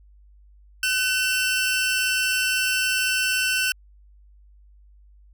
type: tone pair together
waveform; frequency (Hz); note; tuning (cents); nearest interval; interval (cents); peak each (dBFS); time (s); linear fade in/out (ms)
sawtooth; 1513.6 / 2697; F#6 / E7; +39 / +39; minor seventh; 1000; -20; 0.83-3.72; 2
effects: added 50 Hz sine -49 dBFS peak until 5.33 s